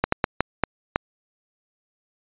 slowing click train, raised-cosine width 0.5 ms, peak -3 dBFS, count 6, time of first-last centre 0.04-0.959 s, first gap 84 ms, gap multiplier 1.4, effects resampled to 8000 Hz

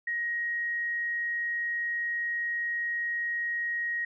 sine tone, 1885 Hz, A#6, 19 cents sharp, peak -28 dBFS, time 0.07-4.05 s, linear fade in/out 5 ms, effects none

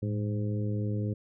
harmonic tone with a mistuned harmonic, 103.83 Hz, G#2, in tune, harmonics 1 / 2 / 3 / 4 / 5, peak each -29 / -35 / -39 / -41 / -43 dBFS, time 0.02-1.14 s, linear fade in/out 10 ms, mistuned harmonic 1, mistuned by +75 cents, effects none

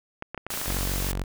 clicks, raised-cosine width 0.5 ms, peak -18 dBFS, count 11, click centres 0.224 / 0.346 / 0.377 / 0.466 / 0.504 / 0.539 / 0.575 / 0.615 / 0.659 / 0.705 / 0.77 s
white noise, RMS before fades -32 dBFS, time 0.5-1.12 s, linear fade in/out 5 ms
sawtooth tone, 46.63 Hz, F#1, 14 cents sharp, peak -23 dBFS, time 0.67-1.24 s, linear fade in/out 10 ms
effects none

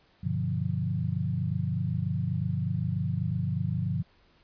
sine chord, G dominant seventh, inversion none, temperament equal, 98 / 123.47 / 146.83 / 174.61 Hz, G2 / B2 / D3 / F3, 0 / 0 / 0 / 0 cents, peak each -32 dBFS, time 0.23-4.03 s, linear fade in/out 10 ms, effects pink hiss -63 dBFS RMS until 4.43 s + resampled to 11025 Hz

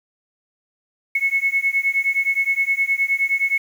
sine beating tone pair, 2191 / 2200.6 Hz, C#7 / C#7, -21 / -13 cents, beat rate 9.6 Hz, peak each -20 dBFS, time 1.15-3.58 s, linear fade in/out 5 ms, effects 7-bit

